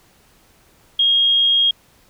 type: tone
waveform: sine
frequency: 3257 Hz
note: G#7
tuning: 34 cents flat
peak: -12 dBFS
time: 0.99-1.71 s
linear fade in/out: 5 ms
effects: pink hiss -54 dBFS RMS until 2.09 s